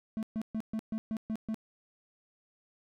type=tone bursts; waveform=triangle; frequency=220 Hz; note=A3; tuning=in tune; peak=-29 dBFS; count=8; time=0.17-1.544 s; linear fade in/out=0 ms; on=58 ms; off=130 ms; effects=none